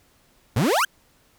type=exponential sweep; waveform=35% pulse; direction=up; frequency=96.3 to 1661.2 Hz; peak=-16 dBFS; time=0.56-0.85 s; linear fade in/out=5 ms; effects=pink hiss -60 dBFS RMS until 1.38 s